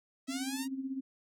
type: linear sweep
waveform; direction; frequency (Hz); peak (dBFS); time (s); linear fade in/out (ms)
5% pulse; up; 641 to 957; -27; 0.27-0.68; 50
type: tone with tremolo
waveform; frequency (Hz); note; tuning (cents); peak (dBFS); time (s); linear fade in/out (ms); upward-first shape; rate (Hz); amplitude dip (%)
sine; 266.5; C4; +32; -32; 0.28-1.01; 10; sine; 16; 65
effects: none